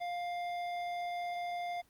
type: tone with hard clipping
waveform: sine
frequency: 702 Hz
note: F5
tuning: 9 cents sharp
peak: -37 dBFS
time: 0-1.82 s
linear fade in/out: 20 ms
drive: 11 dB
effects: pink hiss -68 dBFS RMS until 1.89 s + Opus 32 kbps